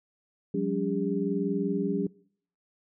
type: tone cluster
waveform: sine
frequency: 178.2 / 198.7 / 283.7 / 403.1 Hz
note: F3 / G3 / C#4 / G4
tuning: +35 / +24 / +40 / +48 cents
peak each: -31 dBFS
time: 0.54-2.07 s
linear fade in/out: 5 ms
effects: noise-tail reverb RT60 0.6 s tail -23 dB re dry